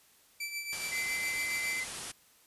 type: tone with tremolo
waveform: sawtooth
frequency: 2327 Hz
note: D7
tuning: 17 cents flat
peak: -30 dBFS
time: 0.4-1.8 s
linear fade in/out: 5 ms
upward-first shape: triangle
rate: 7.2 Hz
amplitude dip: 65%
type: low-pass noise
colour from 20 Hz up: white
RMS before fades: -42 dBFS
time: 0.72-2.12 s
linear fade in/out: 10 ms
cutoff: 11000 Hz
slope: 96 dB/octave
type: tone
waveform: sine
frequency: 2052 Hz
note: C7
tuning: 34 cents flat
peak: -33 dBFS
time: 0.91-1.85 s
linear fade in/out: 20 ms
effects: white hiss -63 dBFS RMS until 2.46 s + resampled to 32000 Hz